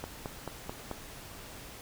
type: click train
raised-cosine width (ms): 1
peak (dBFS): -22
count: 5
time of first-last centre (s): 0.04-0.913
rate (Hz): 4.58
effects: pink hiss -47 dBFS RMS until 1.81 s